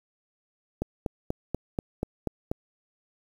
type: click train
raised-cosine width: 2 ms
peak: -14 dBFS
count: 8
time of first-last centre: 0.82-2.515 s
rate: 4.13 Hz
effects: 8-bit